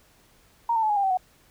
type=tone with pitch steps; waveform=sine; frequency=932.3 / 896.9 / 862.9 / 830.1 / 798.6 / 768.3 / 739.1 Hz; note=A#5 / A5 / A5 / G#5 / G5 / G5 / F#5; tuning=0 / +33 / -34 / -1 / +32 / -35 / -2 cents; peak=-20 dBFS; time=0.69-1.173 s; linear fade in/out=5 ms; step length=69 ms; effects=pink hiss -59 dBFS RMS until 1.5 s